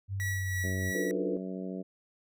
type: tone with pitch glide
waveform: sine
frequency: 98 to 93.09 Hz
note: G2 to F#2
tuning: 0 to +11 cents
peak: -31 dBFS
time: 0.08-0.93 s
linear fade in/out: 50 ms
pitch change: -89 cents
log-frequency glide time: 0.28-0.62 s
type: tone with tremolo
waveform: 45% pulse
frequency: 1933 Hz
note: B6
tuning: 38 cents flat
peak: -32 dBFS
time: 0.2-1.11 s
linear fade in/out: 0 ms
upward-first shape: triangle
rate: 3.1 Hz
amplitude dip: 50%
type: harmonic tone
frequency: 93.7 Hz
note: F#2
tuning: 22 cents sharp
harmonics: 2 / 3 / 4 / 5 / 6 / 7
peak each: -37 / -41 / -43 / -45 / -47 / -48 dBFS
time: 0.63-1.83 s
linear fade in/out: 20 ms
type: chord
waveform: sine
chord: B half-diminished seventh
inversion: first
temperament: just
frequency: 296.3 / 355.6 / 444.5 / 493.9 Hz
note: D4 / F4 / A4 / B4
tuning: +15 / +31 / +18 / 0 cents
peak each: -35 dBFS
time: 0.95-1.37 s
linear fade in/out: 2 ms
effects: none